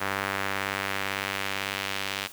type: tone with band-pass filter sweep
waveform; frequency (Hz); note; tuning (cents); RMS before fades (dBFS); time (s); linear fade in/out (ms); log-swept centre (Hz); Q
sawtooth; 98; G2; 0; -31; 0-2.28; 20; 1600 to 3100; 1.2
effects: white hiss -46 dBFS RMS until 2.32 s